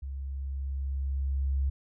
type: tone with level ramp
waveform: sine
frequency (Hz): 68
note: C#2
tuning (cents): -33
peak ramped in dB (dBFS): -34 to -24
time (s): 0.02-1.7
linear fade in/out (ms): 10
effects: none